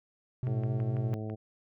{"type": "tone with vibrato", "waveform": "triangle", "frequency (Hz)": 125, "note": "B2", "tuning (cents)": 21, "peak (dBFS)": -27, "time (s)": [0.43, 1.14], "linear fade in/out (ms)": 0, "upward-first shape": "triangle", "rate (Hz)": 4.2, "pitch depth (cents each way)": 60}
{"type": "harmonic tone", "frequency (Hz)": 108.2, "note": "A2", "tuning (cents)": -29, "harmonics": [1, 2, 3, 4, 5, 6, 7], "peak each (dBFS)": [-36, -41, -43, -44, -49, -48, -51], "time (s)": [0.46, 1.36], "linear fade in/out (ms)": 20}
{"type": "click train", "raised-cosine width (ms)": 0.5, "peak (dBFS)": -33, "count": 6, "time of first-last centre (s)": [0.47, 1.299], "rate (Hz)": 6.03}
{"effects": []}